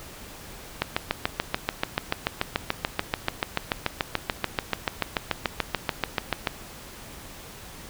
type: click train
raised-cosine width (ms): 0.3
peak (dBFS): -6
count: 40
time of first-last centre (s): 0.82-6.472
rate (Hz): 6.9
effects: pink hiss -43 dBFS RMS until 7.89 s